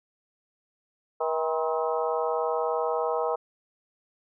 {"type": "harmonic tone with a mistuned harmonic", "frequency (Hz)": 160, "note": "D#3", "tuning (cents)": 49, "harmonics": [3, 4, 5, 6, 7, 8], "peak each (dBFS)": [-28, -30, -32, -34, -35, -36], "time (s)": [1.2, 3.36], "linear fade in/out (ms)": 10, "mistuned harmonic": 7, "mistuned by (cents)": -90, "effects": []}